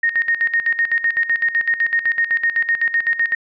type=tone with tremolo; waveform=sine; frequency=1853 Hz; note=A#6; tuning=11 cents flat; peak=-13 dBFS; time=0.03-3.35 s; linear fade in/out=5 ms; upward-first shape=square; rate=7.9 Hz; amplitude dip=75%; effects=resampled to 11025 Hz

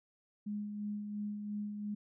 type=tone with tremolo; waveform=sine; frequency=207.7 Hz; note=G#3; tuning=in tune; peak=-35 dBFS; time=0.46-1.95 s; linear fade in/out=10 ms; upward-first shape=sine; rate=2.9 Hz; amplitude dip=40%; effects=none

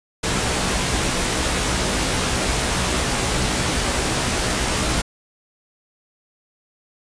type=noise with comb filter; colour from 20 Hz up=pink; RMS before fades=-21 dBFS; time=0.23-5.02 s; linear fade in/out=10 ms; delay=16 ms; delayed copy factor=+0.55; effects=resampled to 22050 Hz

